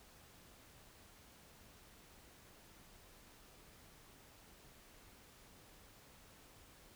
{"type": "silence", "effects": ["pink hiss -62 dBFS RMS until 6.95 s"]}